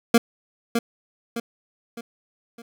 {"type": "tone with echo", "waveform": "25% pulse", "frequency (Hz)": 233.1, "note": "A#3", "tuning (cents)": 0, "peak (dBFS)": -8, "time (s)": [0.14, 0.18], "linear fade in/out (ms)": 5, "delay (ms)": 610, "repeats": 4, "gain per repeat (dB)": -7, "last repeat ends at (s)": 2.62, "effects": []}